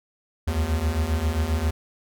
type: beating tone pair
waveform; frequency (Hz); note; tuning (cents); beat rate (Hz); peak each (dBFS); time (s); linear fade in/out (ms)
square; 73.42 / 80.92; D2 / E2; 0 / -32; 7.5; -27 / -24; 0.47-1.71; 10
effects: none